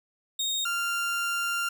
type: tone pair in turn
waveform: 30% pulse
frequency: 3714 / 1391.2 Hz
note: A#7 / F6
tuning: -7 / -7 cents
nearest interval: octave + perfect fourth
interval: 1700 cents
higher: first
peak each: -24 dBFS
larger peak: neither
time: 0.39-0.65 / 0.65-1.69 s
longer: second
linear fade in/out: 5 ms
effects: none